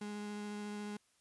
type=tone with vibrato; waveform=35% pulse; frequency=207.7 Hz; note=G#3; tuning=in tune; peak=-39 dBFS; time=0.01-0.97 s; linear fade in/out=5 ms; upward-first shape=sine; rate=14 Hz; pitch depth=8 cents each way; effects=white hiss -73 dBFS RMS until 1.2 s + resampled to 24000 Hz